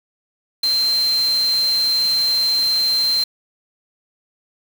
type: tone in noise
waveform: sine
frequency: 4133 Hz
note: C8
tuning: 22 cents flat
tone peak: -15 dBFS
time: 0.63-3.24 s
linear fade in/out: 5 ms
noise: white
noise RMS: -31 dBFS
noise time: 0.63-3.24 s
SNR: +13 dB
effects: none